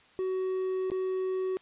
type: tone with dropouts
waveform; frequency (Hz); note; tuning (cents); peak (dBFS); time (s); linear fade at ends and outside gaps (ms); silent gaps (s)
triangle; 374.8; F#4; +22; -26; 0.19-1.57; 0; 0.901-0.917
effects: white hiss -59 dBFS RMS until 1.61 s + resampled to 8000 Hz